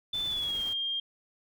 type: tone with pitch glide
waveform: sine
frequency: 3520 to 3209 Hz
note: A7 to G7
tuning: 0 to +40 cents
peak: -29 dBFS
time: 0.13-1 s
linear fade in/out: 5 ms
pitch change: -160 cents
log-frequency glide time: 0.26-0.62 s
type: noise with tremolo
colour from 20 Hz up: pink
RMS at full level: -45 dBFS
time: 0.13-0.74 s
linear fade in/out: 20 ms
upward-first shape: sine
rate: 17 Hz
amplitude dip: 30%
effects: none